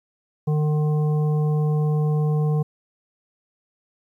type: harmonic tone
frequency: 151.4 Hz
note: D#3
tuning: 47 cents flat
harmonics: 1 / 3 / 5 / 7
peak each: -18 / -29 / -36 / -41 dBFS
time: 0.47-2.63 s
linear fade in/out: 10 ms
effects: 10-bit